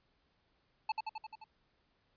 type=tone with echo; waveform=square; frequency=873 Hz; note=A5; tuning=14 cents flat; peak=-31 dBFS; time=0.89-0.92 s; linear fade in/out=5 ms; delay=87 ms; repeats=6; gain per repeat=-3 dB; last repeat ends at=1.442 s; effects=pink hiss -75 dBFS RMS until 2.16 s + resampled to 11025 Hz